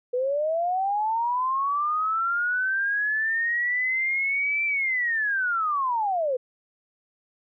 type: linear two-way sweep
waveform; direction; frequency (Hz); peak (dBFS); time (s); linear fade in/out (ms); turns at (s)
sine; up then down; 484.9 to 2349 to 484.9; -22; 0.13-6.37; 10; 4.65
effects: none